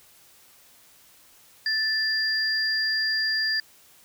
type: tone pair together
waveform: sine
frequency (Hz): 1760 / 4789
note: A6 / D8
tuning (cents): 0 / +33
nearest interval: octave + perfect fourth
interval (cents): 1733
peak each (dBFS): -25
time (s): 1.66-3.6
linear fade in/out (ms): 2
effects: white hiss -55 dBFS RMS until 4.04 s